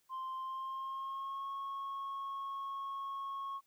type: tone with pitch glide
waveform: sine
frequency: 1046.5 to 1096 Hz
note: C6 to C#6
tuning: 0 to -20 cents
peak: -36 dBFS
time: 0.09-3.61 s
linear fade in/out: 50 ms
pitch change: +80 cents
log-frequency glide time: 0.37-1.5 s
effects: tanh soft clip ceiling -37 dBFS + white hiss -75 dBFS RMS until 3.66 s